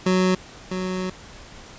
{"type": "tone pair in turn", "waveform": "25% pulse", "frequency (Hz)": [185, 185], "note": ["F#3", "F#3"], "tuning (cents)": [0, 0], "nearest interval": "unison", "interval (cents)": 0, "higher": "neither", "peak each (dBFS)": [-13, -21], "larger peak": "first", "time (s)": [[0.06, 0.35], [0.71, 1.1]], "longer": "second", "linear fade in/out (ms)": 5, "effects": ["pink hiss -43 dBFS RMS until 1.78 s", "resampled to 16000 Hz"]}